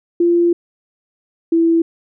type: tone pair in turn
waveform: sine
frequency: 344.3 / 331.6 Hz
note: F4 / E4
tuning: -25 / +10 cents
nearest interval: minor second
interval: 65 cents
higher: first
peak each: -10 dBFS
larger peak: neither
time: 0.2-0.53 / 1.52-1.82 s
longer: first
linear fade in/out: 5 ms
effects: none